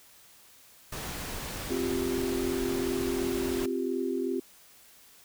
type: noise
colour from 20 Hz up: pink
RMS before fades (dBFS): -37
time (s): 0.92-3.66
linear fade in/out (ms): 5
type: chord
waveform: sine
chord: C suspended fourth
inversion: none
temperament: equal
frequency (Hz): 261.6 / 349.2 / 392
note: C4 / F4 / G4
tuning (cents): 0 / 0 / 0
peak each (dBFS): -32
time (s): 1.7-4.4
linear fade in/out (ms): 5
effects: white hiss -56 dBFS RMS until 5.24 s